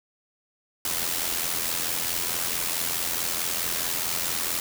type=noise with amplitude modulation; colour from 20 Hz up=white; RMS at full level=-25 dBFS; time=0.85-4.6 s; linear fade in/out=2 ms; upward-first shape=sine; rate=84.6 Hz; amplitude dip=60%; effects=none